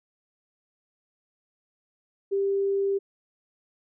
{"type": "tone", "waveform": "sine", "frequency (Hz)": 394.8, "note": "G4", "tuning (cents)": 12, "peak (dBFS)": -22, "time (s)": [2.31, 2.99], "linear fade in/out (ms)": 20, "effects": []}